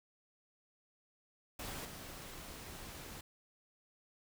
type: noise with level steps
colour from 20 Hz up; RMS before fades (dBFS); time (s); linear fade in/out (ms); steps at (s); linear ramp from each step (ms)
pink; -44 / -49; 1.59-3.21; 5; 1.85; 2
effects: none

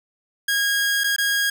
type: tone with dropouts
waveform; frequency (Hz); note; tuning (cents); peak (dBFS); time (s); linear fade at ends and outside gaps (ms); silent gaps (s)
sawtooth; 1636; G#6; -26; -15; 0.48-1.5; 5; 1.037-1.041 / 1.163-1.182
effects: none

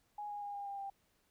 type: tone with pitch steps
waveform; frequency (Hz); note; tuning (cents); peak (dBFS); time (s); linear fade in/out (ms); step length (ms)
sine; 830.6 / 822.5 / 814.4 / 806.5 / 798.6 / 790.8; G#5 / G#5 / G#5 / G5 / G5 / G5; 0 / -17 / -34 / +49 / +32 / +15; -40; 0.18-0.9; 5; 120
effects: pink hiss -75 dBFS RMS until 1.3 s

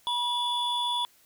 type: tone pair together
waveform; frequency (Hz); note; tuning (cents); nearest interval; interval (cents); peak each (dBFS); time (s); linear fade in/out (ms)
triangle; 967 / 3441; B5 / A7; -37 / -39; octave + minor seventh; 2198; -27; 0.07-1.05; 0
effects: white hiss -61 dBFS RMS until 1.25 s

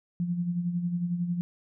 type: tone with tremolo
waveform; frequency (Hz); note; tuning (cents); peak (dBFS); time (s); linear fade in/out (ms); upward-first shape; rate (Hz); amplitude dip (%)
sine; 174.61; F3; 0; -24; 0.2-1.41; 0; sine; 11; 55
effects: none

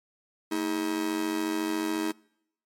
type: tone with amplitude modulation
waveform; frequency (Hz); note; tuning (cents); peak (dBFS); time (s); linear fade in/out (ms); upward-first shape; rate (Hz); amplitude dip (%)
45% pulse; 318.7; D#4; +42; -23; 0.51-2.12; 10; sine; 94.1; 85
effects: noise-tail reverb RT60 0.8 s tail -25 dB re dry + MP3 64 kbps

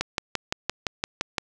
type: click train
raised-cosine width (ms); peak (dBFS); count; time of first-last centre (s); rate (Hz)
0.2; -7; 9; 0.01-1.382; 5.83
effects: none

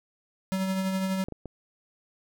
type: tone with tremolo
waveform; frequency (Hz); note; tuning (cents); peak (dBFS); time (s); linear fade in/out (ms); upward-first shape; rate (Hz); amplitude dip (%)
square; 190; F#3; +46; -25; 0.52-1.24; 0; triangle; 12; 40
type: clicks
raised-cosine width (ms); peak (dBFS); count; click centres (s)
2; -24; 3; 1.285 / 1.323 / 1.457
effects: none

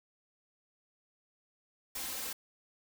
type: noise with comb filter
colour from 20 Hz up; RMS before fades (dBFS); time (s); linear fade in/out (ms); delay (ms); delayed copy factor
white; -39; 1.95-2.33; 5; 3.8; +0.95
effects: none

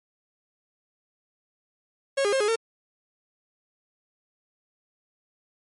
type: tone with pitch steps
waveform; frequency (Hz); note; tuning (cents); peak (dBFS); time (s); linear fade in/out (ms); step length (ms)
45% pulse; 548 / 407.3 / 534 / 417 / 453.7; C#5 / G#4 / C5 / G#4 / A#4; -20 / -34 / +35 / +7 / -47; -21; 2.17-2.56; 10; 78
effects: MP3 48 kbps

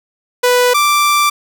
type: tone pair in turn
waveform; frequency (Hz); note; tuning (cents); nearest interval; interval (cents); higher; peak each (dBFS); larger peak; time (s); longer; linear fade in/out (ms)
sawtooth; 493.9 / 1174.7; B4 / D6; 0 / 0; octave + minor third; 1500; second; -5 / -6; first; 0.43-0.74 / 0.74-1.3; second; 10
effects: none

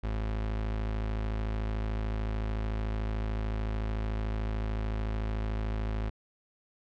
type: tone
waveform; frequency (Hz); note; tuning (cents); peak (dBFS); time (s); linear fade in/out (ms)
35% pulse; 53.6; A1; -45; -28; 0.03-6.1; 10
effects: low-pass 3000 Hz 12 dB/octave

